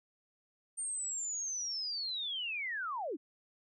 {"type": "linear sweep", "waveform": "sine", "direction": "down", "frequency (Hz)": [8870, 244.3], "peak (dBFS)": -35, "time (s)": [0.77, 3.17], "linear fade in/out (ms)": 20, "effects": []}